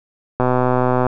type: click train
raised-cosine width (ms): 1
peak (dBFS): -3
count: 85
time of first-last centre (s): 0.4-1.067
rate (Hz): 126
effects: none